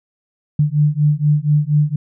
sine beating tone pair, 146.83 / 151.03 Hz, D3 / D3, 0 / +49 cents, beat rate 4.2 Hz, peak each -15 dBFS, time 0.59-1.96 s, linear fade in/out 5 ms, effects none

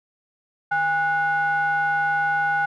triangle ring-modulated tone, 329.6 Hz, E4, in tune, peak -14 dBFS, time 0.71-2.66 s, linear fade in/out 10 ms, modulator 1140 Hz, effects none

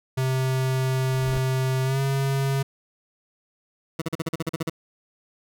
square tone with pitch glide, 130.81 to 136.52 Hz, C3 to C#3, 0 to -26 cents, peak -22 dBFS, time 0.17-2.63 s, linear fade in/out 10 ms, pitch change +74 cents, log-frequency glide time 1.84-2 s
brown noise with exponential growth, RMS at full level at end -27 dBFS, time 0.87-1.38 s, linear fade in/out 1 ms, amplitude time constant 110 ms
20% pulse tone bursts, 162.6 Hz, E3, 23 cents flat, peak -19 dBFS, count 11, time 3.99-4.697 s, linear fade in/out 5 ms, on 27 ms, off 41 ms
effects none

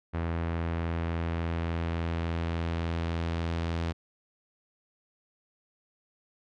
sawtooth tone with low-pass filter sweep, 83.5 Hz, E2, 23 cents sharp, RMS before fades -31 dBFS, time 0.13-3.93 s, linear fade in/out 20 ms, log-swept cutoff 2000 to 4200 Hz, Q 1, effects none

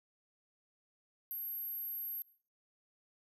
sine tone, 12570 Hz, G9, 4 cents sharp, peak -38 dBFS, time 1.31-2.22 s, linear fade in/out 0 ms, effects noise-tail reverb RT60 0.5 s tail -21 dB re dry

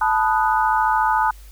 sine chord, B dominant seventh, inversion third, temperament equal with one note detuned, 873.9 / 987.8 / 1244.5 / 1480 Hz, A5 / B5 / D#6 / F#6, -12 / 0 / 0 / 0 cents, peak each -18 / -22 / -23 / -24 dBFS, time 0.01-1.31 s, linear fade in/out 5 ms, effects added 50 Hz sine -39 dBFS peak until 1.51 s + white hiss -51 dBFS RMS until 1.51 s

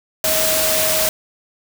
sine tone in noise, 632 Hz, D#5, 27 cents sharp, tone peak -21 dBFS, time 0.24-1.09 s, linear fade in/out 2 ms, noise white, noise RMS -18 dBFS, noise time 0.24-1.09 s, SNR -6 dB, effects none

